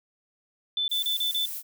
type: tone bursts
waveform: sine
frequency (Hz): 3520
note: A7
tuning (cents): 0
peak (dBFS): -24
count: 5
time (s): 0.77-1.456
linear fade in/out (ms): 2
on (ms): 110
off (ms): 34
type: noise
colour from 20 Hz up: violet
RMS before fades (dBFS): -35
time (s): 0.89-1.63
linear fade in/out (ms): 50
effects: none